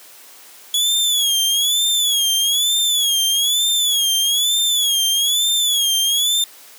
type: tone with vibrato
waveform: sawtooth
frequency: 3371 Hz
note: G#7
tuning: 25 cents sharp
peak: -12 dBFS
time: 0.74-6.44 s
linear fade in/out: 2 ms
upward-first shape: sine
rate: 1.1 Hz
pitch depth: 110 cents each way
effects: white hiss -43 dBFS RMS until 6.78 s + high-pass 300 Hz 12 dB/octave